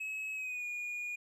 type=tone with pitch glide; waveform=triangle; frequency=2570 to 2441 Hz; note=E7 to D#7; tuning=-45 to -34 cents; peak=-35 dBFS; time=0-1.16 s; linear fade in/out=10 ms; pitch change=-89 cents; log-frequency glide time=0.34-0.65 s; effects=none